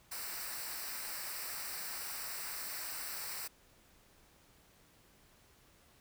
white noise with comb filter, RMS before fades -42 dBFS, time 0.11-3.48 s, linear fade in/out 10 ms, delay 0.3 ms, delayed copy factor -0.7, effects pink hiss -65 dBFS RMS until 6 s

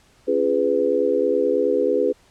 sine chord, C# dominant seventh, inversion none, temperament just, 277.2 / 346.5 / 415.8 / 498.9 Hz, C#4 / E#4 / G#4 / B4, 0 / -14 / +2 / +17 cents, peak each -26 / -25 / -21 / -20 dBFS, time 0.27-2.13 s, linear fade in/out 20 ms, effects pink hiss -56 dBFS RMS until 2.3 s + low-pass 9000 Hz 12 dB/octave

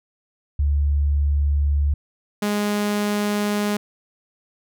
sine / sawtooth tone pair in turn, 72 / 207 Hz, D2 / G#3, -34 / -5 cents, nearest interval octave + tritone, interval 1829 cents, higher second, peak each -16 dBFS, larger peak neither, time 0.59-1.94 / 2.42-3.77 s, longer neither, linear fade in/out 5 ms, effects none

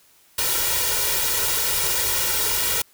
white noise with comb filter, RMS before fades -22 dBFS, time 0.38-2.82 s, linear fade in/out 5 ms, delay 2.1 ms, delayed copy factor +1, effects white hiss -56 dBFS RMS until 2.93 s

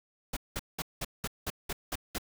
pink noise bursts, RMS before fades -34 dBFS, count 9, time 0.33-2.183 s, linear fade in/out 5 ms, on 37 ms, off 190 ms, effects none

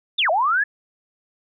sine linear two-way sweep, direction down then up, 3796 to 599 to 1750 Hz, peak -16 dBFS, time 0.18-0.64 s, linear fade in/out 10 ms, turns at 0.3 s, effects none

